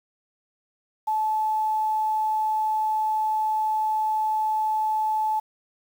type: tone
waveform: sine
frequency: 866 Hz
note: A5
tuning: 28 cents flat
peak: -21 dBFS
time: 1.07-5.4 s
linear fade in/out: 10 ms
effects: 8-bit